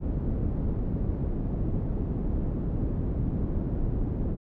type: low-pass noise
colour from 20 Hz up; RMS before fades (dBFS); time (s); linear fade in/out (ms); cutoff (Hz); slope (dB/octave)
pink; -28; 0-4.37; 50; 280; 12
effects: none